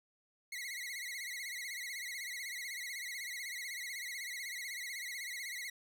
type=tone with vibrato; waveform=sawtooth; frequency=2058 Hz; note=C7; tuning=29 cents flat; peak=-37 dBFS; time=0.52-5.7 s; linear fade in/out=5 ms; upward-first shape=sine; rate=16 Hz; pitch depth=120 cents each way; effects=none

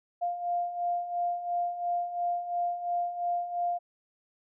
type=beating tone pair; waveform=sine; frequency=698.5 / 701.4 Hz; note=F5 / F5; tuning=0 / +7 cents; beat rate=2.9 Hz; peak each=-35 / -29 dBFS; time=0.21-3.79 s; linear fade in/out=20 ms; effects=none

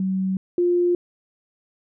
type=tone pair in turn; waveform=sine; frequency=189.4 / 351.9 Hz; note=F#3 / F4; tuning=+41 / +13 cents; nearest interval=major seventh; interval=1072 cents; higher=second; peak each=-20 / -16 dBFS; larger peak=second; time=0-0.37 / 0.58-0.95 s; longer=neither; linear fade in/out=2 ms; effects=none

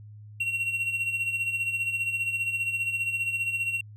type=tone with tremolo; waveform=triangle; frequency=2737 Hz; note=F7; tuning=36 cents flat; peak=-22 dBFS; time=0.4-3.81 s; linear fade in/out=5 ms; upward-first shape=sine; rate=15 Hz; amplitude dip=60%; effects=added 105 Hz sine -43 dBFS peak until 3.96 s

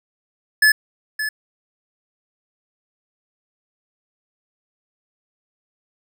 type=tone with echo; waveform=square; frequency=1723 Hz; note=A6; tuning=37 cents flat; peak=-11 dBFS; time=0.62-0.72 s; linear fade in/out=5 ms; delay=570 ms; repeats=1; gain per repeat=-11 dB; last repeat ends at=1.29 s; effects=none

